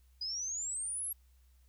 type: exponential sweep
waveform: sine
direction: up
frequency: 4897 to 11490 Hz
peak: -35 dBFS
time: 0.21-1.13 s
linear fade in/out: 5 ms
effects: added 63 Hz sine -61 dBFS peak until 1.68 s + white hiss -75 dBFS RMS until 1.68 s